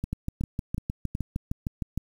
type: two click trains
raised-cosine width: 5 ms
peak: -16 / -17 dBFS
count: 13 / 4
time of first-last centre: 0.13-1.976 / 0.04-1.151 s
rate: 6.5 / 2.7 Hz
effects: 8-bit